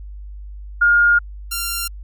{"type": "tone pair in turn", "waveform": ["sine", "5% pulse"], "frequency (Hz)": [1419, 1383.4], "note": ["F6", "F6"], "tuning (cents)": [27, -17], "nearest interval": "unison", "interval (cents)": 44, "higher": "first", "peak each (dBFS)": -10, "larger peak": "neither", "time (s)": [[0.81, 1.19], [1.51, 1.88]], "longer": "first", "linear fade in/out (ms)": 10, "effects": ["added 50 Hz sine -31 dBFS peak until 2.03 s"]}